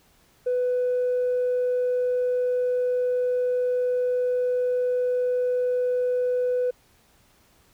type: tone with tanh clipping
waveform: triangle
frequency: 497.5 Hz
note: B4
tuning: 13 cents sharp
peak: -21 dBFS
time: 0.46-6.71 s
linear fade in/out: 10 ms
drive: 5 dB
effects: pink hiss -60 dBFS RMS until 7.73 s